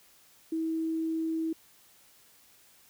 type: tone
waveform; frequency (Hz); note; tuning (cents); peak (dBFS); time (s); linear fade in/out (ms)
sine; 323; E4; -35; -28; 0.52-1.53; 5
effects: white hiss -60 dBFS RMS until 2.89 s